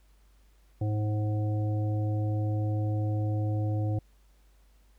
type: harmonic tone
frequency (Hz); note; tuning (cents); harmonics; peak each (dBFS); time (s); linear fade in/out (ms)
105.9; G#2; +34; 1 / 3 / 5 / 7; -26 / -36 / -40 / -43; 0.81-3.99; 5
effects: added 50 Hz sine -58 dBFS peak until 4.98 s + pink hiss -69 dBFS RMS until 4.98 s